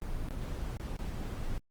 brown noise with dropouts, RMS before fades -36 dBFS, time 0.02-1.58 s, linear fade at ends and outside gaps 0 ms, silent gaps 0.286-0.308 / 0.582-0.586 / 0.77-0.799 / 0.965-0.99 s, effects Opus 24 kbps

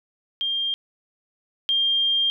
sine tone pair in turn, 3200 / 3200 Hz, G7 / G7, +35 / +35 cents, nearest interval unison, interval 0 cents, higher neither, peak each -22 / -18 dBFS, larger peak second, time 0.41-0.74 / 1.69-2.3 s, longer second, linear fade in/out 0 ms, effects none

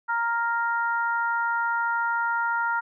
harmonic tone, 466.2 Hz, A#4, in tune, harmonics 2 / 3 / 4, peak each -26 / -25 / -37 dBFS, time 0.08-2.81 s, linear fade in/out 20 ms, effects none

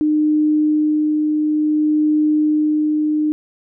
sine tone with tremolo, 304.2 Hz, D#4, 39 cents flat, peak -12 dBFS, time 0.01-3.32 s, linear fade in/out 0 ms, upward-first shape sine, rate 0.57 Hz, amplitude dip 25%, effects none

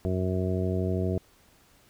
harmonic tone, 92.5 Hz, F#2, in tune, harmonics 1 / 2 / 3 / 4 / 5 / 6 / 7, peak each -28 / -31 / -36 / -32 / -36 / -45 / -36 dBFS, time 0.05-1.18 s, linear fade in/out 0 ms, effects pink hiss -60 dBFS RMS until 1.89 s

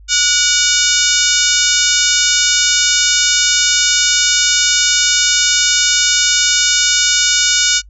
harmonic tone with a mistuned harmonic, 730 Hz, F#5, 24 cents flat, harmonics 2 / 3 / 4 / 5 / 6 / 7 / 8 / 9 / 10, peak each -20 / -22 / -20 / -18 / -22 / -18 / -21 / -17 / -20 dBFS, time 0.08-7.82 s, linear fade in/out 50 ms, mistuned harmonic 3, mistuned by +84 cents, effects noise-tail reverb RT60 0.1 s tail -24 dB re dry + added 50 Hz sine -37 dBFS peak until 7.89 s

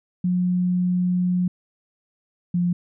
sine tone pair in turn, 180 / 175.89 Hz, F#3 / F3, -47 / +13 cents, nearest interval unison, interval 40 cents, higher first, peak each -18 / -18 dBFS, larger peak neither, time 0.24-1.48 / 2.54-2.73 s, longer first, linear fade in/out 5 ms, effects none

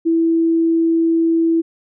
sine tone, 329.6 Hz, E4, in tune, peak -12 dBFS, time 0.05-1.62 s, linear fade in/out 20 ms, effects none

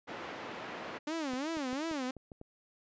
pink band-pass noise, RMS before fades -43 dBFS, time 0.07-0.99 s, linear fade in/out 20 ms, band 280 to 2400 Hz, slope 12 dB/octave
sawtooth tone with vibrato, 288.5 Hz, D4, 31 cents flat, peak -30 dBFS, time 1.07-2.11 s, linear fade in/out 5 ms, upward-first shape sine, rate 2.8 Hz, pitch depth 240 cents each way
clicks, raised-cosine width 2 ms, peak -34 dBFS, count 7, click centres 1.335 / 1.57 / 1.73 / 1.913 / 2.167 / 2.318 / 2.414 s
effects resampled to 16000 Hz

